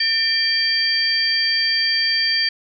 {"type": "tone cluster", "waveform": "sine", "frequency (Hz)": [1806, 2357, 3195, 4649], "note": ["A6", "D7", "G7", "D8"], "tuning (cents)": [45, 6, 32, -18], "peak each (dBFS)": [-22, -27, -27, -18], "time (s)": [0, 2.49], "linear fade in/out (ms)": 5, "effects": []}